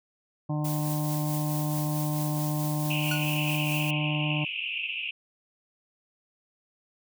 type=harmonic tone; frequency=150.7 Hz; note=D3; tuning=45 cents sharp; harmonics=1 / 2 / 4 / 5 / 6 / 7; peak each=-27 / -33 / -39 / -41 / -43 / -44 dBFS; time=0.49-4.45 s; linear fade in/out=10 ms
type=noise with tremolo; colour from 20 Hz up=blue; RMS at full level=-36 dBFS; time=0.64-3.91 s; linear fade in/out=10 ms; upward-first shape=triangle; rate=4.6 Hz; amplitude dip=40%
type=band-pass noise; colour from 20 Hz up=pink; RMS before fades=-33 dBFS; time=2.9-5.11 s; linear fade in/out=5 ms; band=2500 to 2900 Hz; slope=96 dB/octave
type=tone with exponential decay; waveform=sawtooth; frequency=1458 Hz; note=F#6; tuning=26 cents flat; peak=-24 dBFS; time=3.11-3.29 s; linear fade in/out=5 ms; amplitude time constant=39 ms
effects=none